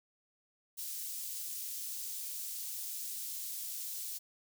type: high-pass noise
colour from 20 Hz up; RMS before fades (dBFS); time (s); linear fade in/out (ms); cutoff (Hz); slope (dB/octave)
white; -41; 0.77-4.19; 20; 5300; 12
effects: none